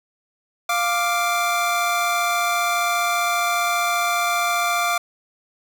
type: tone pair together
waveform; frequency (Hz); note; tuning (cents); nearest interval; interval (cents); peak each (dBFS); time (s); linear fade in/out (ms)
25% pulse; 698.5 / 1175.8; F5 / D6; 0 / +2; major sixth; 902; -18; 0.69-4.98; 5
effects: none